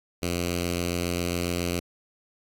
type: tone with notch filter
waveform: 5% pulse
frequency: 87.31 Hz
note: F2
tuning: in tune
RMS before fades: -28 dBFS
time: 0.22-1.8 s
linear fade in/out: 10 ms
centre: 900 Hz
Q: 0.68
effects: AAC 64 kbps